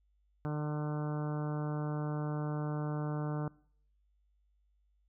harmonic tone, 150 Hz, D3, 37 cents sharp, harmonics 1 / 2 / 3 / 4 / 5 / 6 / 7 / 8 / 9 / 10, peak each -34 / -40 / -44 / -46 / -48 / -50 / -51 / -52 / -53 / -54 dBFS, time 0.45-3.48 s, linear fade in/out 0 ms, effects noise-tail reverb RT60 0.6 s tail -23 dB re dry + added 50 Hz sine -69 dBFS peak until 5.08 s

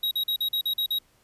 square tone bursts, 3816 Hz, A#7, 40 cents sharp, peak -24 dBFS, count 8, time 0.03-0.987 s, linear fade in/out 5 ms, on 82 ms, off 43 ms, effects pink hiss -63 dBFS RMS until 1.23 s + resampled to 32000 Hz

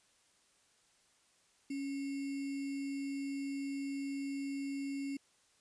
sine tone with sample-and-hold, 277.2 Hz, C#4, in tune, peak -36 dBFS, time 1.7-5.17 s, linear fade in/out 5 ms, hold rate 2450 Hz, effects white hiss -70 dBFS RMS until 5.6 s + resampled to 22050 Hz

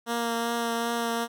10% pulse tone with vibrato, 233.1 Hz, A#3, in tune, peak -18 dBFS, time 0.06-1.28 s, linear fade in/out 50 ms, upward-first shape triangle, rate 2.6 Hz, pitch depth 16 cents each way, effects none

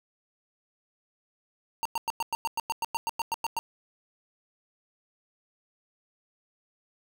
square tone bursts, 920 Hz, A#5, 23 cents flat, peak -27 dBFS, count 15, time 1.83-3.59 s, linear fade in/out 0 ms, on 24 ms, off 100 ms, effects none

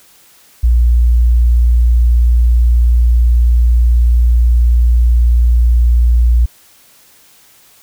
sine tone, 59.2 Hz, A#1, 27 cents sharp, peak -6 dBFS, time 0.63-6.46 s, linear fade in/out 10 ms, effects white hiss -46 dBFS RMS until 7.82 s

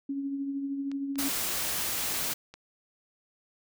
sine tone with tremolo, 277.2 Hz, C#4, in tune, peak -28 dBFS, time 0.09-1.29 s, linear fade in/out 5 ms, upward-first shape triangle, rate 13 Hz, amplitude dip 45%
clicks, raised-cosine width 0.2 ms, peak -29 dBFS, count 6, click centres 0.916 / 1.157 / 1.602 / 2.02 / 2.273 / 2.54 s
white noise, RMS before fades -31 dBFS, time 1.18-2.34 s, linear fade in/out 10 ms
effects none

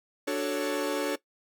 45% pulse chord, D major seventh, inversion none, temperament equal, 293.7 / 370 / 440 / 554.4 Hz, D4 / F#4 / A4 / C#5, 0 / 0 / 0 / 0 cents, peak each -32 / -35 / -33 / -32 dBFS, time 0.27-1.16 s, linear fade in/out 10 ms, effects noise-tail reverb RT60 0.1 s tail -18 dB re dry

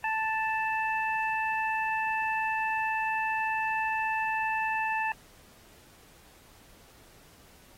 harmonic tone, 880 Hz, A5, in tune, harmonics 1 / 2 / 3, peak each -29 / -32 / -34 dBFS, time 0.04-5.12 s, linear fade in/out 2 ms, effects pink hiss -57 dBFS RMS until 7.77 s + AAC 48 kbps

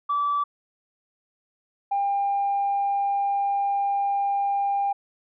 sine tone pair in turn, 1156 / 799.7 Hz, D6 / G5, -28 / +34 cents, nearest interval tritone, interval 638 cents, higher first, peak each -20 dBFS, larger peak neither, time 0.09-0.44 / 1.91-4.93 s, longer second, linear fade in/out 10 ms, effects tanh soft clip ceiling -17 dBFS

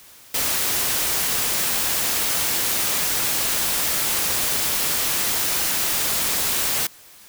white noise, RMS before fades -22 dBFS, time 0.34-6.87 s, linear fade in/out 5 ms, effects white hiss -47 dBFS RMS until 7.28 s

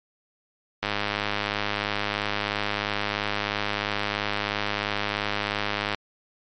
click train, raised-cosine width 0.3 ms, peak -9 dBFS, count 528, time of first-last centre 0.83-5.947 s, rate 103 Hz, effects MP3 48 kbps

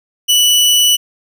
sawtooth tone, 2961 Hz, F#7, 1 cent sharp, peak -5 dBFS, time 0.28-0.97 s, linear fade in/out 20 ms, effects none

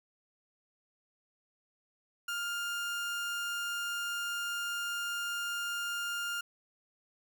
30% pulse tone, 1405 Hz, F6, 10 cents sharp, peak -31 dBFS, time 2.28-6.41 s, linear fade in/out 5 ms, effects none

